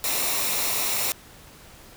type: noise with comb filter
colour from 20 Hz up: white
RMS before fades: -25 dBFS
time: 0.04-1.12 s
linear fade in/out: 0 ms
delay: 0.63 ms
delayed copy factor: -0.5
effects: pink hiss -48 dBFS RMS until 1.96 s